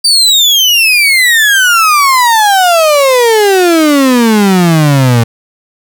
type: exponential sweep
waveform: 35% pulse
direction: down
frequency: 4699 to 113.2 Hz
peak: -3 dBFS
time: 0.04-5.24 s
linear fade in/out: 10 ms
effects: none